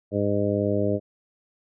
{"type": "harmonic tone", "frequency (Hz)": 102.1, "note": "G#2", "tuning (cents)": -29, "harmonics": [1, 2, 3, 4, 5, 6], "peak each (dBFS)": [-28, -28, -28, -28, -28, -28], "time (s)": [0.11, 1], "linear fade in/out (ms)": 50, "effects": []}